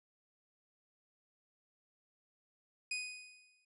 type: tone with exponential decay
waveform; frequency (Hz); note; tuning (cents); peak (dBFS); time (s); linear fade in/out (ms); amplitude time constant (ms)
sawtooth; 2489; D#7; 0; -31; 2.91-3.65; 5; 160
effects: resampled to 24000 Hz